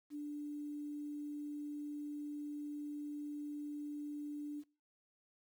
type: tone with quantisation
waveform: sine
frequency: 294.1 Hz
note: D4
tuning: 3 cents sharp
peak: -40 dBFS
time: 0.1-4.64 s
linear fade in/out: 50 ms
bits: 11
effects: noise-tail reverb RT60 0.3 s tail -21 dB re dry